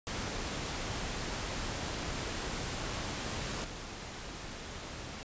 pink noise with level steps, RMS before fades -37 / -43 dBFS, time 0.07-5.23 s, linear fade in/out 0 ms, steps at 3.64 s, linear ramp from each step 5 ms, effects resampled to 16000 Hz

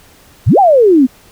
sine exponential two-way sweep, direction up then down, 77.78 to 830.6 to 242.6 Hz, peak -4 dBFS, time 0.46-1.07 s, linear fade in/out 20 ms, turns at 0.59 s, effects pink hiss -44 dBFS RMS until 1.31 s

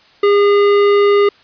sine tone with tanh clipping, 406.6 Hz, G#4, 37 cents flat, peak -10 dBFS, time 0.23-1.29 s, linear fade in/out 5 ms, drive 16 dB, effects white hiss -48 dBFS RMS until 1.43 s + resampled to 11025 Hz

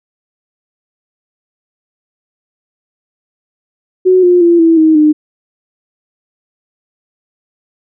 sine tone with pitch steps, 370 / 355.7 / 342 / 328.9 / 316.2 / 304 Hz, F#4 / F4 / F4 / E4 / D#4 / D#4, 0 / +32 / -36 / -4 / +28 / -40 cents, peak -4 dBFS, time 4.05-5.13 s, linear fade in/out 20 ms, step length 180 ms, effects none

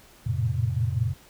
sine tone cluster, 88.8 / 112.5 / 117.8 / 133.5 Hz, F2 / A2 / A#2 / C3, +29 / +39 / +19 / +35 cents, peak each -29 / -26 / -30 / -29 dBFS, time 0.26-1.14 s, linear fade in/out 10 ms, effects pink hiss -53 dBFS RMS until 1.29 s

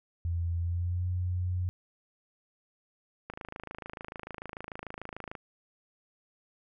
sine tone with pitch glide, 85.1 to 90.16 Hz, F2 to F#2, -44 to -44 cents, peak -28 dBFS, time 0.25-1.69 s, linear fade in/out 0 ms, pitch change +100 cents, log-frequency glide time 0.59-1.07 s
click train, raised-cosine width 0.5 ms, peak -24 dBFS, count 56, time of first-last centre 3.3-5.352 s, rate 26.8 Hz
effects none

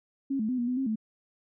sine tone with pitch steps, 272.6 / 216.6 / 253.7 / 239.7 / 250.9 / 267.4 / 218.4 Hz, C#4 / A3 / B3 / A#3 / B3 / C4 / A3, -29 / -27 / +47 / +48 / +28 / +38 / -13 cents, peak -26 dBFS, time 0.3-0.958 s, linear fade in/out 10 ms, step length 94 ms, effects none

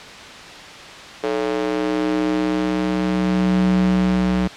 square tone with high-pass filter sweep, 62 Hz, B1, 7 cents sharp, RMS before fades -19 dBFS, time 1.23-4.48 s, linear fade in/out 10 ms, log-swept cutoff 430 to 140 Hz, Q 3.1, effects white hiss -36 dBFS RMS until 4.56 s + low-pass 4000 Hz 12 dB/octave

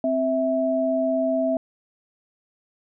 sine tone pair together, 261.6 / 654.3 Hz, C4 / E5, 0 / -13 cents, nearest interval octave + major third, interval 1587 cents, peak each -24 / -21 dBFS, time 0.04-1.57 s, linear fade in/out 2 ms, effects none

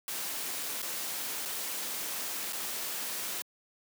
white noise with dropouts, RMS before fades -36 dBFS, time 0.08-3.42 s, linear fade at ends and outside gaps 1 ms, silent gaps 0.819-0.826 / 1.453-1.457 / 2.525-2.531 s, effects high-pass 200 Hz 12 dB/octave

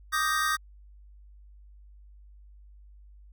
square chord, Eb major seventh, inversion third, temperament equal, 1174.7 / 1244.5 / 1568 / 1864.7 Hz, D6 / Eb6 / G6 / Bb6, 0 / 0 / 0 / 0 cents, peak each -34 / -29 / -31 / -32 dBFS, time 0.12-0.57 s, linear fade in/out 20 ms, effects added 50 Hz sine -49 dBFS peak until 3.32 s

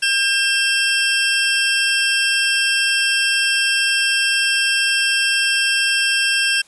25% pulse tone pair together, 1600 / 2691 Hz, G6 / E7, +35 / +35 cents, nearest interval major sixth, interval 900 cents, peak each -14 dBFS, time 0.02-6.62 s, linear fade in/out 10 ms, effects white hiss -51 dBFS RMS until 6.67 s + resampled to 24000 Hz

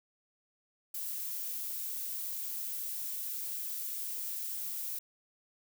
violet noise, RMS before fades -38 dBFS, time 0.94-4.99 s, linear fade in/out 5 ms, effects none

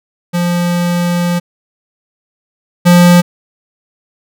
square tone pair in turn, 174.61 / 175.59 Hz, F3 / F3, 0 / +10 cents, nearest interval unison, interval 10 cents, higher second, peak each -12 / -4 dBFS, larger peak second, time 0.33-1.4 / 2.85-3.22 s, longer first, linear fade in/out 20 ms, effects none

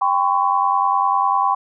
sine tone cluster, 794 / 1020 / 1110 Hz, G5 / C6 / C#6, +22 / -44 / +2 cents, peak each -19 dBFS, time 0.01-1.55 s, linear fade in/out 10 ms, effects none

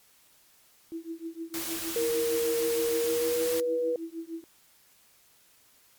sine tone with tremolo, 329.6 Hz, E4, in tune, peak -31 dBFS, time 0.92-4.44 s, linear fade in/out 0 ms, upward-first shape triangle, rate 6.5 Hz, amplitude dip 100%
white noise, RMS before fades -35 dBFS, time 1.54-3.6 s, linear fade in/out 0 ms
sine tone with pitch glide, 466.2 to 488 Hz, A#4 to B4, 0 to -21 cents, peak -25 dBFS, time 1.96-3.96 s, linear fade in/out 2 ms, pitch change +79 cents, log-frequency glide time 2.98-3.54 s
effects white hiss -61 dBFS RMS until 5.98 s + MP3 96 kbps

